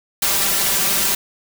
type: noise with comb filter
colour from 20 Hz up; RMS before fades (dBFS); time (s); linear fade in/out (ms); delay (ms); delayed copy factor
white; -18; 0.22-1.15; 5; 5.1; +0.9
effects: none